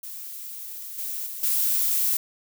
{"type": "noise with level steps", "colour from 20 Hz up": "violet", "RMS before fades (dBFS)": [-37, -31, -35, -23], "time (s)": [0.03, 2.17], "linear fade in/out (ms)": 5, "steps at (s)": [0.98, 1.26, 1.43], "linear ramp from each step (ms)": 5, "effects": []}